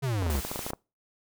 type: exponential sweep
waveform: square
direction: down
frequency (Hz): 143.2 to 62.1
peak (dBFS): -27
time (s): 0.02-0.41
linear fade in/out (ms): 20
type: clicks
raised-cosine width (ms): 1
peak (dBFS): -19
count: 11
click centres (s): 0.224 / 0.265 / 0.301 / 0.353 / 0.45 / 0.515 / 0.559 / 0.592 / 0.665 / 0.704 / 0.734
type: noise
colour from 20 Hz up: white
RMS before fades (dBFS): -38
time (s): 0.3-0.71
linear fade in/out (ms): 2
effects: noise-tail reverb RT60 0.3 s tail -26 dB re dry